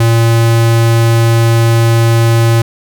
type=tone; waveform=square; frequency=115.2 Hz; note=A#2; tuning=20 cents flat; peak=-7 dBFS; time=0-2.62 s; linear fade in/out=5 ms; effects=none